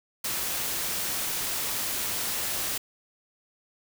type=noise; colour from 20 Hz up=white; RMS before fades=-30 dBFS; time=0.24-2.78 s; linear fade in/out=5 ms; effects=none